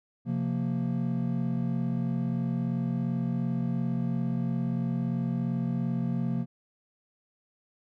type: tone cluster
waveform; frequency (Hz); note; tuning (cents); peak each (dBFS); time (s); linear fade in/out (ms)
triangle; 131.3 / 174.2 / 231.7; C3 / F3 / A#3; +6 / -4 / -10; -29; 0.25-6.46; 50
effects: none